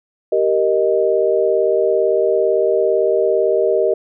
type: chord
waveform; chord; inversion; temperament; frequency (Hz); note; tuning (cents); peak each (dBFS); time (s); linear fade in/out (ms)
sine; Eb major; first; just; 388.9 / 466.7 / 622.3; G4 / Bb4 / Eb5; -14 / +2 / 0; -17; 0.32-3.94; 5
effects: none